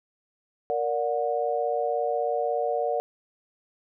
sine chord, Bb augmented, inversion none, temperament just, 466.2 / 582.7 / 728.4 Hz, Bb4 / D5 / F#5, 0 / -14 / -27 cents, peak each -28 dBFS, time 0.7-3 s, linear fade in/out 0 ms, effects none

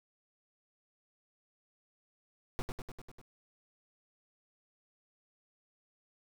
brown noise with echo, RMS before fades -34 dBFS, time 2.59-2.62 s, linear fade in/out 0 ms, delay 99 ms, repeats 6, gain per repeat -3 dB, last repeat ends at 3.214 s, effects none

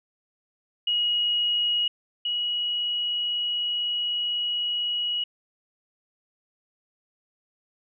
sine tone pair in turn, 2897 / 2911 Hz, F#7 / F#7, -37 / -29 cents, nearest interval unison, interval 8 cents, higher second, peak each -21 / -24 dBFS, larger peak first, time 0.87-1.88 / 2.25-5.24 s, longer second, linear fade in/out 5 ms, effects none

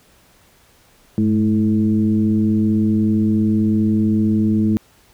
sine tone with frequency modulation, 214.3 Hz, A3, 45 cents flat, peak -13 dBFS, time 1.18-4.77 s, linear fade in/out 0 ms, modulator 111 Hz, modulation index 0.85, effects pink hiss -53 dBFS RMS until 5.13 s

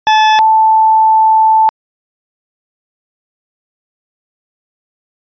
40% pulse / sine tone pair in turn, 866 / 879.1 Hz, A5 / A5, -28 / -2 cents, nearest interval unison, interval 26 cents, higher second, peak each -5 dBFS, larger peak neither, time 0.07-0.39 / 0.39-1.69 s, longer second, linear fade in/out 0 ms, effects resampled to 11025 Hz

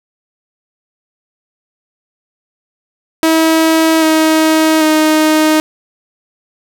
sawtooth tone with pitch steps, 322.1 / 316.4 / 310.8 Hz, E4 / D#4 / D#4, -40 / +29 / -2 cents, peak -4 dBFS, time 3.23-5.6 s, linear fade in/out 0 ms, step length 790 ms, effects none

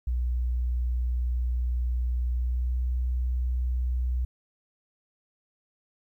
sine tone with pitch glide, 61 to 62.03 Hz, B1 to B1, -21 to +8 cents, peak -24 dBFS, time 0.07-4.25 s, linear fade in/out 5 ms, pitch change +29 cents, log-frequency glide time 2.34-2.78 s, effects 11-bit

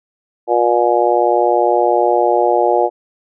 harmonic tone, 119.8 Hz, A#2, 48 cents sharp, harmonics 3 / 4 / 5 / 6 / 7, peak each -17 / -17 / -17 / -17 / -17 dBFS, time 0.47-2.9 s, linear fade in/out 50 ms, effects none

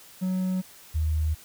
triangle / sine tone pair in turn, 185.5 / 77.99 Hz, F#3 / D#2, +5 / +5 cents, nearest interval octave + minor third, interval 1500 cents, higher first, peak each -22 / -22 dBFS, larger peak neither, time 0.21-0.62 / 0.94-1.35 s, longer neither, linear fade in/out 20 ms, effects white hiss -50 dBFS RMS until 1.44 s

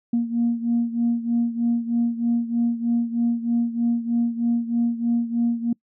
sine beating tone pair, 234.1 / 237.3 Hz, A#3 / A#3, +8 / +31 cents, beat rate 3.2 Hz, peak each -20 / -24 dBFS, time 0.13-5.73 s, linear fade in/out 5 ms, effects noise-tail reverb RT60 0.1 s tail -26 dB re dry + tanh soft clip ceiling -13 dBFS

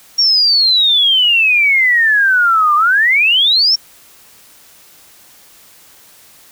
sine exponential two-way sweep, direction down then up, 5610 to 1174.7 to 5610 Hz, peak -8 dBFS, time 0.18-3.76 s, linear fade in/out 10 ms, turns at 2.75 s, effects white hiss -44 dBFS RMS until 6.51 s

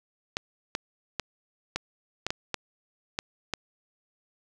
clicks, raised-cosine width 0.2 ms, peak -11 dBFS, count 9, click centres 0.369 / 0.751 / 1.197 / 1.76 / 2.266 / 2.305 / 2.543 / 3.189 / 3.537 s, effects none

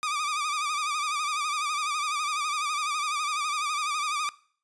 sawtooth tone with vibrato, 1200 Hz, D6, 37 cents sharp, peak -23 dBFS, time 0.03-4.29 s, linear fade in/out 0 ms, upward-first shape sine, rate 12 Hz, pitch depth 79 cents each way, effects noise-tail reverb RT60 0.5 s tail -21 dB re dry + resampled to 22050 Hz

